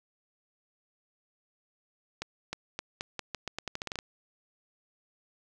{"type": "accelerating click train", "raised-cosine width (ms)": 0.2, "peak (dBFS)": -17, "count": 15, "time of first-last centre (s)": [2.22, 3.989], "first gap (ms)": 310, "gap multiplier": 0.84, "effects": []}